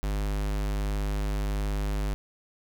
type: tone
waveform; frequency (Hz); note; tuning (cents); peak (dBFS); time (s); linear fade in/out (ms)
square; 50.7; G#1; -41; -27; 0.03-2.14; 0
effects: none